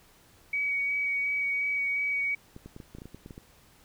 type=tone with vibrato; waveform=sine; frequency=2260 Hz; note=C#7; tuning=33 cents sharp; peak=-26 dBFS; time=0.53-2.35 s; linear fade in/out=5 ms; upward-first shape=sine; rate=2.8 Hz; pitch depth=12 cents each way
type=clicks; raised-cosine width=3 ms; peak=-30 dBFS; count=12; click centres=2.564 / 2.66 / 2.764 / 2.802 / 2.95 / 2.985 / 3.019 / 3.056 / 3.146 / 3.261 / 3.308 / 3.379 s
effects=pink hiss -59 dBFS RMS until 3.84 s